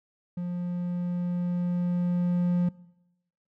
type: tone with level ramp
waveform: triangle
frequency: 176.5 Hz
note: F3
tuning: 19 cents sharp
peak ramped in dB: -27 to -19 dBFS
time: 0.37-2.69 s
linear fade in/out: 5 ms
effects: noise-tail reverb RT60 0.9 s tail -22 dB re dry